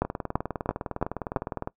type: two click trains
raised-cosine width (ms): 1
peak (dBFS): -9 / -16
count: 5 / 33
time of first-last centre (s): 0.02-1.362 / 0.05-1.674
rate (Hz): 2.98 / 19.7
effects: noise-tail reverb RT60 0.1 s tail -21 dB re dry